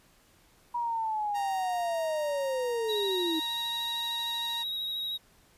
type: linear sweep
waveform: sine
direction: down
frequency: 965 to 311.1 Hz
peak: -28 dBFS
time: 0.74-3.4 s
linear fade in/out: 10 ms
type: tone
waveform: sawtooth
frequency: 932.3 Hz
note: A#5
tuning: in tune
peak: -33 dBFS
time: 1.34-4.64 s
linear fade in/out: 20 ms
type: tone with vibrato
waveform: triangle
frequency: 3814 Hz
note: A#7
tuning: 39 cents sharp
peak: -30 dBFS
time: 2.88-5.18 s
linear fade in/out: 20 ms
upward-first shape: triangle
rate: 13 Hz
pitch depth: 24 cents each way
effects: pink hiss -62 dBFS RMS until 5.57 s + resampled to 32000 Hz